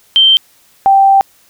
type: tone pair in turn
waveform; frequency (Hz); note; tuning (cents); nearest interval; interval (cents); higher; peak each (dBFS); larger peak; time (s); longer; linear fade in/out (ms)
sine; 3130 / 782.5; G7 / G5; -3 / -3; 2 octaves; 2400; first; -4; neither; 0.16-0.37 / 0.86-1.21; second; 0
effects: white hiss -49 dBFS RMS until 1.49 s